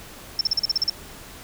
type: tone bursts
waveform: sine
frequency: 5360 Hz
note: E8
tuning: 28 cents sharp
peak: -17 dBFS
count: 9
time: 0.39-0.898 s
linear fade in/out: 2 ms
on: 20 ms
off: 41 ms
effects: pink hiss -42 dBFS RMS until 1.43 s